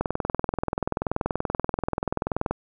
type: click train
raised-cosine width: 1 ms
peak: -10 dBFS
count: 53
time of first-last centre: 0.01-2.51 s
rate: 20.8 Hz
effects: none